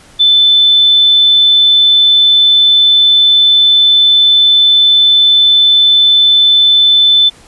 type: tone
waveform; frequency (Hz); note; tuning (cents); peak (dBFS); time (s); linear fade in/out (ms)
sine; 3520; A7; 0; -4; 0.19-7.3; 20
effects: pink hiss -41 dBFS RMS until 7.47 s + resampled to 24000 Hz